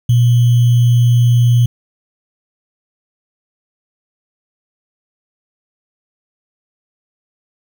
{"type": "tone with sample-and-hold", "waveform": "sine", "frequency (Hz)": 120.2, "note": "B2", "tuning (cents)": -46, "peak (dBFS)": -7, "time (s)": [0.09, 1.66], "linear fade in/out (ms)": 5, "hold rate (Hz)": 3150, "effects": []}